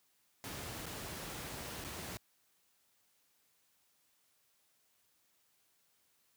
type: noise with dropouts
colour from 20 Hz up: pink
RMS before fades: -44 dBFS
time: 0.44-2.17 s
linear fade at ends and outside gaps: 0 ms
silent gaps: 0.858-0.864 / 1.841-1.847 s
effects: white hiss -74 dBFS RMS until 6.36 s + high-pass 60 Hz 12 dB/octave